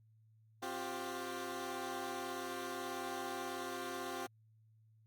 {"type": "chord", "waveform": "15% pulse", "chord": "C suspended fourth", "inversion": "none", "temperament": "equal with one note detuned", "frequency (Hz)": [261.6, 353.7, 392], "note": ["C4", "F4", "G4"], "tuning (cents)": [0, 22, 0], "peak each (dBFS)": [-40, -37, -39], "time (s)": [0.62, 4.27], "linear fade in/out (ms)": 10, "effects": ["added 110 Hz sine -64 dBFS peak until 5.06 s", "Opus 48 kbps"]}